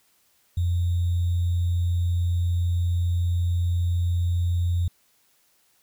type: tone with sample-and-hold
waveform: sine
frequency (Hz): 87.31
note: F2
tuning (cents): 0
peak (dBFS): -20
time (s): 0.57-4.88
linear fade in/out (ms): 5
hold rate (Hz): 3675
effects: white hiss -64 dBFS RMS until 5.82 s